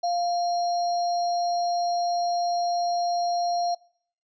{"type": "tone with sample-and-hold", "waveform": "sine", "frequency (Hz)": 698.5, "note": "F5", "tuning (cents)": 0, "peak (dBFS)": -22, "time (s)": [0.03, 3.75], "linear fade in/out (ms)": 10, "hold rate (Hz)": 4900, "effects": ["noise-tail reverb RT60 0.6 s tail -24 dB re dry", "resampled to 16000 Hz"]}